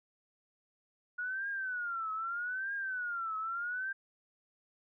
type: tone with vibrato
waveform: sine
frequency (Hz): 1445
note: F#6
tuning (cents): -41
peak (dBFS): -34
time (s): 1.18-3.93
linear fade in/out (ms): 10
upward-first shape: triangle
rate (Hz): 0.8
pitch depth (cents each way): 210
effects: none